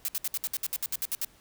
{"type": "noise bursts", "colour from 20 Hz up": "blue", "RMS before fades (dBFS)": -30, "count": 13, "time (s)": [0.05, 1.247], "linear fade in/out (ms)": 0, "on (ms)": 33, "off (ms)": 64, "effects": ["pink hiss -59 dBFS RMS until 1.4 s"]}